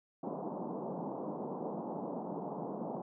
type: band-pass noise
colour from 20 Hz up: pink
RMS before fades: -40 dBFS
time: 0.23-3.02 s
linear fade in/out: 5 ms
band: 160 to 970 Hz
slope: 48 dB/octave
effects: none